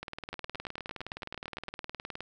two click trains, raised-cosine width 0.3 ms, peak -22 / -22 dBFS, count 13 / 43, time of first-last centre 0.33-1.683 / 0.03-2.206 s, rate 8.87 / 19.3 Hz, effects none

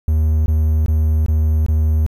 triangle tone bursts, 77.78 Hz, D#2, in tune, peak -10 dBFS, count 5, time 0.08-2.064 s, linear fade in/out 0 ms, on 380 ms, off 21 ms, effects 8-bit

